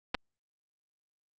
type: clicks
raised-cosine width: 0.3 ms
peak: -14 dBFS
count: 2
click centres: 0.145 / 0.149 s
effects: Opus 48 kbps